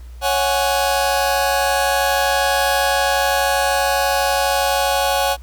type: chord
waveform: sawtooth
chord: C# suspended fourth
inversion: none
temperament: just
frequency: 554.4 / 739.2 / 831.5 Hz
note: C#5 / F#5 / G#5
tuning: 0 / -2 / +2 cents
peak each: -16 dBFS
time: 0.21-5.37 s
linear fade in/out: 50 ms
effects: added 60 Hz sine -33 dBFS peak until 5.42 s + pink hiss -52 dBFS RMS until 5.42 s